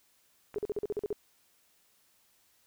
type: click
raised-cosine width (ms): 0.5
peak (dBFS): -29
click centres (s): 0.543
type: tone bursts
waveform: sine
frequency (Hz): 415.3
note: G#4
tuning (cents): 0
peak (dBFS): -29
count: 9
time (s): 0.56-1.128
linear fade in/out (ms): 0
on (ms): 24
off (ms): 44
effects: white hiss -68 dBFS RMS until 2.66 s